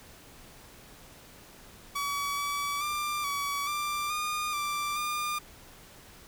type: tone with pitch steps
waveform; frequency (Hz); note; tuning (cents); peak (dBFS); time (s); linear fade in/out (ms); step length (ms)
sawtooth; 1137 / 1145 / 1188 / 1136 / 1183 / 1217 / 1178 / 1204; C#6 / D6 / D6 / C#6 / D6 / D#6 / D6 / D6; +44 / -44 / +20 / +42 / +12 / -39 / +5 / +43; -26; 1.95-5.39; 10; 430
effects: pink hiss -52 dBFS RMS until 6.27 s